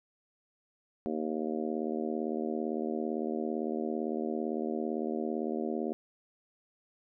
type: harmonic tone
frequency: 77.78 Hz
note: D#2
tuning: in tune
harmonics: 3 / 4 / 5 / 6 / 7 / 8 / 9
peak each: -35 / -37 / -36 / -43 / -41 / -45 / -43 dBFS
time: 1.06-5.93 s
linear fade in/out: 0 ms
effects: none

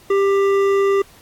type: tone with hard clipping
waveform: sine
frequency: 395.1 Hz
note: G4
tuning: 14 cents sharp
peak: -15 dBFS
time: 0.1-1.02 s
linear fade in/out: 5 ms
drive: 11 dB
effects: pink hiss -48 dBFS RMS until 1.21 s + AAC 64 kbps

